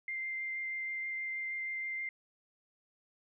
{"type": "tone with vibrato", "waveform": "sine", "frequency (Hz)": 2093, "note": "C7", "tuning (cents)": 0, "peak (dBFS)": -35, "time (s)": [0.08, 2.09], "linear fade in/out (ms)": 2, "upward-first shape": "triangle", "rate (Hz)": 6.3, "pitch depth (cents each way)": 10, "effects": []}